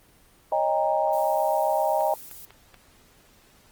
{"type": "chord", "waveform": "sine", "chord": "Eb dominant seventh", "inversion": "third", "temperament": "equal with one note detuned", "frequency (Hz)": [554.4, 622.3, 800.5, 932.3], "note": ["Db5", "Eb5", "G5", "Bb5"], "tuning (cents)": [0, 0, 36, 0], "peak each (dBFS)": [-30, -24, -25, -28], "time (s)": [0.52, 2.14], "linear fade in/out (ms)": 2}
{"type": "noise", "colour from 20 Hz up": "violet", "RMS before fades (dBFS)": -42, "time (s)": [1.13, 2.45], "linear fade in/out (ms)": 0}
{"type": "clicks", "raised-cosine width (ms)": 0.3, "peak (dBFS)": -30, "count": 4, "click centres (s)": [2.008, 2.313, 2.506, 2.743]}
{"effects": ["pink hiss -57 dBFS RMS until 3.71 s", "Opus 24 kbps"]}